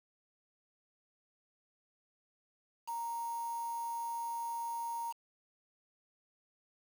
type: tone with quantisation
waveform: sine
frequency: 932.3 Hz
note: A#5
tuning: in tune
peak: -36 dBFS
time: 2.87-5.13 s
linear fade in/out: 20 ms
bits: 8
effects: none